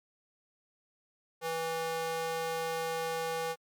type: tone with high-pass filter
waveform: square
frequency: 163.6 Hz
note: E3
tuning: 13 cents flat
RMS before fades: -34 dBFS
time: 1.41-3.56 s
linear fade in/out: 50 ms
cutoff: 580 Hz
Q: 1.8
effects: MP3 96 kbps